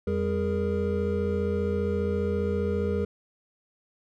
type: tone cluster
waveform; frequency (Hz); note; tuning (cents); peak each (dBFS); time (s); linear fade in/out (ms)
triangle; 85.7 / 199.5 / 413.5 / 468.4; F2 / G3 / G#4 / A#4; -32 / +31 / -8 / +8; -28; 0.07-3.05; 5
effects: none